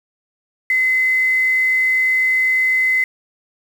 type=tone with quantisation; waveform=sine; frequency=2042 Hz; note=C7; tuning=43 cents flat; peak=-13 dBFS; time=0.7-3.04 s; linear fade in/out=2 ms; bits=6; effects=none